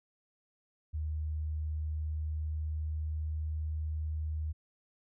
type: tone with pitch glide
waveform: sine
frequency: 77.1 to 77.59 Hz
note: D#2 to D#2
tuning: -15 to -4 cents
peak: -32 dBFS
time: 0.93-4.53 s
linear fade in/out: 20 ms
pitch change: +11 cents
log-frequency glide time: 1.67-3.52 s
effects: none